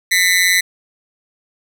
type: tone with amplitude modulation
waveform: sawtooth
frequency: 2000 Hz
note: B6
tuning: 21 cents sharp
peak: -4 dBFS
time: 0.11-0.61 s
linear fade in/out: 10 ms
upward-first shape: sine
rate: 182 Hz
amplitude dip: 90%
effects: none